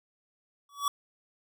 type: tone with exponential growth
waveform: square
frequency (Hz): 1138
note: C#6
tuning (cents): +45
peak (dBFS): -23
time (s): 0.69-0.88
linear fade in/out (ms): 2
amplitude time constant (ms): 41
effects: none